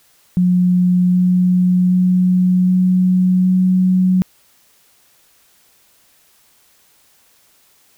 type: tone with pitch steps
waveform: sine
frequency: 180 / 181.15 / 182.3 / 183.46 / 184.63 Hz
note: F#3 / F#3 / F#3 / F#3 / F#3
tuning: -47 / -36 / -25 / -14 / -3 cents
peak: -10 dBFS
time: 0.37-4.22 s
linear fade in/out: 0 ms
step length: 770 ms
effects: white hiss -54 dBFS RMS until 7.97 s